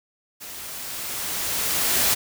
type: noise with level ramp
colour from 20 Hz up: white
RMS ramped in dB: -38 to -19 dBFS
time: 0.4-2.15 s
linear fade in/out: 20 ms
effects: none